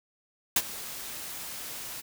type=noise with ADSR envelope; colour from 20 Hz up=white; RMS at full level=-21 dBFS; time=0.56-2.02 s; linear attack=4 ms; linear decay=47 ms; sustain=-18 dB; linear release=25 ms; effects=none